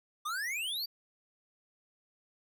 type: exponential sweep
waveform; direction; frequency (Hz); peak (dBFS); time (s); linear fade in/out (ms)
square; up; 1164 to 4761; -34; 0.25-0.86; 10
effects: none